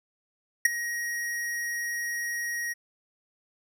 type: tone with ADSR envelope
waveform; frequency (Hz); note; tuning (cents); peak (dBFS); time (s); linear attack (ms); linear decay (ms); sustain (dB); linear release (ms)
square; 1889; A#6; +22; -14; 0.65-2.74; 5; 14; -16; 20
effects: none